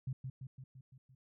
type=tone with echo; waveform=sine; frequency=130.81 Hz; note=C3; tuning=in tune; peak=-35 dBFS; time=0.07-0.13 s; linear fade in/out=5 ms; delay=170 ms; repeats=6; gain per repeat=-4 dB; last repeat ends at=1.15 s; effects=none